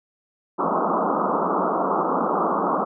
white band-pass noise, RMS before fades -22 dBFS, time 0.58-2.85 s, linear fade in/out 20 ms, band 170 to 1300 Hz, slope 96 dB/octave, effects none

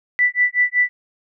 sine tone with tremolo, 1975.5 Hz, B6, in tune, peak -11 dBFS, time 0.19-0.89 s, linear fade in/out 0 ms, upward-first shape sine, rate 5.3 Hz, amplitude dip 100%, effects none

